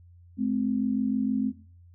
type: tone pair together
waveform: sine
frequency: 213.5 / 260 Hz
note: G#3 / C4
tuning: +48 / -11 cents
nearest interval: minor third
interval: 341 cents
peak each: -26 dBFS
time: 0.37-1.53 s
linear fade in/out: 50 ms
effects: noise-tail reverb RT60 0.4 s tail -17 dB re dry + added 87 Hz sine -50 dBFS peak until 1.94 s